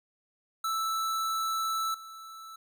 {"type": "tone with level steps", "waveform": "square", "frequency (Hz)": 1318.5, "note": "E6", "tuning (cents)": 0, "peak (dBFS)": [-29, -44], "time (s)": [0.64, 2.56], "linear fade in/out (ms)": 5, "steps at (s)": 1.94, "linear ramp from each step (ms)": 5, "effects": []}